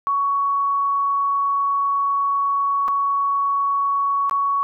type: tone with dropouts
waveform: sine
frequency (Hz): 1118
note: C#6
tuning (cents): +14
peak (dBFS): -17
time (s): 0.07-4.63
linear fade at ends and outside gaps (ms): 0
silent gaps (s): 2.88-2.884 / 4.296-4.311
effects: none